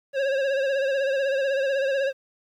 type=tone with vibrato; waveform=square; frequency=544 Hz; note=C#5; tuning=33 cents flat; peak=-22 dBFS; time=0.13-2.13 s; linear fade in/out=50 ms; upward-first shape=sine; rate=16 Hz; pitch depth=56 cents each way; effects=low-pass 3000 Hz 12 dB/octave + 10-bit